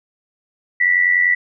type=tone with amplitude modulation; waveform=sine; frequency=1961 Hz; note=B6; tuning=13 cents flat; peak=-9 dBFS; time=0.8-1.35 s; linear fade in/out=10 ms; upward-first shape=sine; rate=90.2 Hz; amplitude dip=65%; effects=none